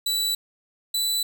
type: tone pair in turn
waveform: sawtooth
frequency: 3951 / 3976 Hz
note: B7 / B7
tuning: 0 / +11 cents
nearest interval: unison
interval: 11 cents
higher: second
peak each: -19 dBFS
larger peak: neither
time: 0.06-0.35 / 0.94-1.23 s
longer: neither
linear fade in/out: 5 ms
effects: none